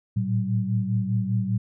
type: tone cluster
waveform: sine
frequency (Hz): 111.2 / 116.2 / 190.4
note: A2 / A#2 / F#3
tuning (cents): +19 / -5 / +50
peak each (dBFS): -26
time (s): 0.16-1.58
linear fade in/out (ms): 10
effects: none